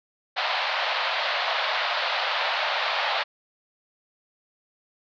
pink band-pass noise, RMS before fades -26 dBFS, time 0.36-3.24 s, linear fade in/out 20 ms, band 590 to 4400 Hz, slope 48 dB/octave, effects none

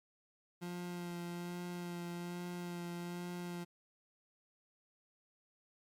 30% pulse tone with vibrato, 174.9 Hz, F3, 3 cents sharp, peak -38 dBFS, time 0.61-3.65 s, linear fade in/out 20 ms, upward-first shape sine, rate 1.2 Hz, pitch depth 17 cents each way, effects MP3 96 kbps

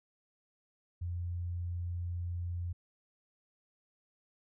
sine tone, 87.31 Hz, F2, in tune, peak -34 dBFS, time 1.01-2.73 s, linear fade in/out 10 ms, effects none

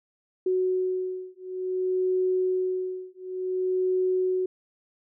sine beating tone pair, 370 / 370.56 Hz, F#4 / F#4, 0 / +3 cents, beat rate 0.56 Hz, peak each -27 dBFS, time 0.46-4.46 s, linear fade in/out 5 ms, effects none

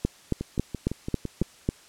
two click trains, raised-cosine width 3 ms, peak -10 / -17 dBFS, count 7 / 7, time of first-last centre 0.05-1.689 / 0.41-1.422 s, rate 3.66 / 5.93 Hz, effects white hiss -53 dBFS RMS until 1.88 s + low-pass 9000 Hz 12 dB/octave

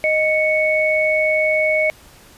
sine tone pair together, 621.4 / 2217 Hz, D#5 / C#7, -2 / 0 cents, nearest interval octave + minor seventh, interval 2202 cents, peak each -17 dBFS, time 0.04-1.9 s, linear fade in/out 0 ms, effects pink hiss -46 dBFS RMS until 2.37 s + resampled to 32000 Hz

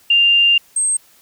sine tone pair in turn, 2794 / 8373 Hz, F7 / C9, 0 / 0 cents, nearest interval octave + perfect fifth, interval 1900 cents, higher second, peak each -9 / -14 dBFS, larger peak first, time 0.1-0.58 / 0.76-0.97 s, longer first, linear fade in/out 5 ms, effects white hiss -51 dBFS RMS until 1.21 s

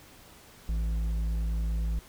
sine tone with hard clipping, 55 Hz, A1, in tune, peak -28 dBFS, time 0.69-1.99 s, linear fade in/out 0 ms, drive 6 dB, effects pink hiss -53 dBFS RMS until 2.08 s

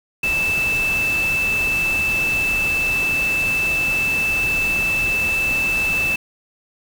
sine tone in noise, 2637 Hz, E7, in tune, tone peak -17 dBFS, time 0.23-6.16 s, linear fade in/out 5 ms, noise pink, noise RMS -29 dBFS, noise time 0.23-6.16 s, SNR +9 dB, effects none

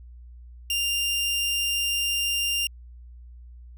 sawtooth tone, 2794 Hz, F7, in tune, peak -20 dBFS, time 0.7-2.67 s, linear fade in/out 2 ms, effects added 60 Hz sine -42 dBFS peak until 3.77 s

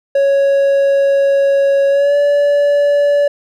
triangle tone with pitch glide, 554.4 to 575.6 Hz, C#5 to D5, 0 to -35 cents, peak -7 dBFS, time 0.15-3.28 s, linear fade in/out 5 ms, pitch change +65 cents, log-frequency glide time 1.89-2.16 s, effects none

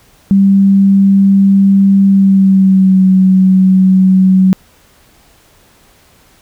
sine tone with pitch glide, 196 to 188.02 Hz, G3 to F#3, 0 to +28 cents, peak -4 dBFS, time 0.31-4.53 s, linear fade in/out 0 ms, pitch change -72 cents, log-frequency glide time 2.07-3.03 s, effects pink hiss -47 dBFS RMS until 6.41 s

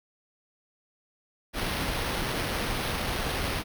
pink noise with sample-and-hold, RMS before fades -30 dBFS, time 1.53-3.64 s, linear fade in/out 50 ms, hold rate 7350 Hz, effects none

